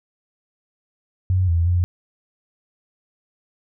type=tone with pitch steps; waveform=sine; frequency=92.6 / 84.2 / 88.4 Hz; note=F#2 / E2 / F2; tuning=+2 / +37 / +22 cents; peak=-15 dBFS; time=1.3-1.84 s; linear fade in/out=0 ms; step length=180 ms; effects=none